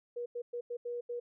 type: tone bursts at uneven times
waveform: sine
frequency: 480.8 Hz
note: B4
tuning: 46 cents flat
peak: -35 dBFS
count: 6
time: 0.16-0.26 / 0.35-0.42 / 0.53-0.61 / 0.7-0.77 / 0.85-1.01 / 1.09-1.2 s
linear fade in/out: 10 ms
effects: none